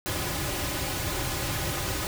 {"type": "noise with comb filter", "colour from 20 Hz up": "pink", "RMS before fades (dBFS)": -30, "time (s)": [0.06, 2.07], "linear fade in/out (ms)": 0, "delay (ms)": 4.4, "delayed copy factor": -0.7, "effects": []}